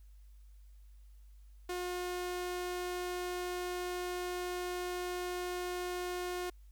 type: tone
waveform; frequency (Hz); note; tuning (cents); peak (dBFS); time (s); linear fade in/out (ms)
sawtooth; 358.6; F4; +46; -32; 1.69-6.5; 5
effects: added 50 Hz sine -53 dBFS peak until 6.71 s + white hiss -75 dBFS RMS until 6.71 s